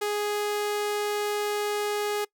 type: tone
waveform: sawtooth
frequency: 415.3 Hz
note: G#4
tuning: in tune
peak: -22 dBFS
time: 0.01-2.25 s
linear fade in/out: 10 ms
effects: noise-tail reverb RT60 0.1 s tail -23 dB re dry